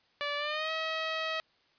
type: tone with pitch glide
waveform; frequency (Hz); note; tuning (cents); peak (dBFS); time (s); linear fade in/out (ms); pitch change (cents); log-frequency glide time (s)
10% pulse; 580 to 639.8; D5 to D#5; -22 to +48; -23; 0.21-1.4; 0; +170; 0.37-0.71
effects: white hiss -68 dBFS RMS until 1.78 s + resampled to 11025 Hz